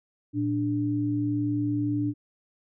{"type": "tone pair together", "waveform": "sine", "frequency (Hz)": [115.38, 293.7], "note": ["A#2", "D4"], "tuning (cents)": [-17, 0], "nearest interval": "octave + major third", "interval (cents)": 1617, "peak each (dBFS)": [-29, -25], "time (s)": [0.33, 2.14], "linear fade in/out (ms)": 50, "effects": []}